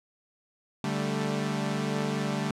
sawtooth chord, D suspended fourth, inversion none, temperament equal with one note detuned, 146.24 / 196 / 220 Hz, D3 / G3 / A3, -7 / 0 / 0 cents, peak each -28 dBFS, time 0.84-2.51 s, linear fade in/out 2 ms, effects low-pass 8000 Hz 12 dB/octave

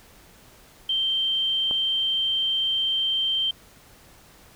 sine tone, 3136 Hz, G7, in tune, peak -21 dBFS, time 0.89-3.51 s, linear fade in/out 5 ms
click, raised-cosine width 1 ms, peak -21 dBFS, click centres 1.711 s
effects pink hiss -52 dBFS RMS until 4.55 s

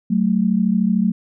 sine tone pair together, 188.2 / 221.6 Hz, F#3 / A3, +30 / +13 cents, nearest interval minor third, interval 283 cents, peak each -17 dBFS, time 0.1-1.12 s, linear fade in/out 10 ms, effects none

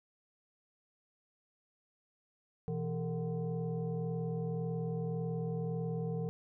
sine tone with frequency modulation, 165.9 Hz, E3, 11 cents sharp, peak -33 dBFS, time 2.68-6.29 s, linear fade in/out 0 ms, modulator 290 Hz, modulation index 1.1, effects none

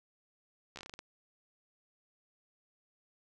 slowing click train, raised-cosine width 0.2 ms, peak -28 dBFS, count 9, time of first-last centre 0.76-0.991 s, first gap 13 ms, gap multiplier 1.22, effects none

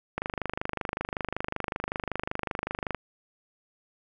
click train, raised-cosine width 0.5 ms, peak -14 dBFS, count 71, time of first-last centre 0.18-2.947 s, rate 25.3 Hz, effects none

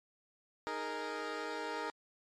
15% pulse chord, D# suspended fourth, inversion none, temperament equal, 311.1 / 415.3 / 466.2 Hz, D#4 / G#4 / A#4, 0 / 0 / 0 cents, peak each -37 / -36 / -34 dBFS, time 0.67-1.9 s, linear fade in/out 0 ms, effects low-pass 5000 Hz 12 dB/octave + MP3 64 kbps

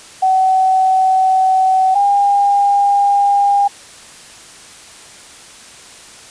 sine tone pair in turn, 756 / 805.6 Hz, F#5 / G5, +37 / +47 cents, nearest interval minor second, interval 110 cents, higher second, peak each -9 dBFS, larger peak neither, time 0.22-1.95 / 1.95-3.68 s, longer neither, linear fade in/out 10 ms, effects white hiss -38 dBFS RMS until 6.3 s + resampled to 22050 Hz

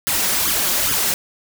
white noise with flanger, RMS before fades -19 dBFS, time 0.07-1.14 s, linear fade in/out 0 ms, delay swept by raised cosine 0.6 to 5.5 ms, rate 2.4 Hz, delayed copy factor +0.8, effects none

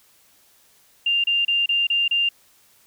sine tone bursts, 2794 Hz, F7, in tune, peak -17 dBFS, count 6, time 1.06-2.29 s, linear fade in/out 5 ms, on 180 ms, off 30 ms, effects white hiss -57 dBFS RMS until 2.86 s

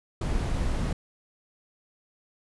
brown noise, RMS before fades -27 dBFS, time 0.21-0.93 s, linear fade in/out 5 ms, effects resampled to 24000 Hz

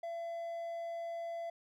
triangle tone, 675 Hz, E5, 41 cents sharp, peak -36 dBFS, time 0.03-1.5 s, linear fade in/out 5 ms, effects none

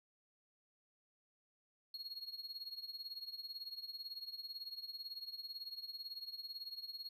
triangle tone with tremolo, 4300 Hz, C8, 47 cents sharp, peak -40 dBFS, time 1.94-7.09 s, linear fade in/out 2 ms, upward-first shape triangle, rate 18 Hz, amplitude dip 90%, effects none

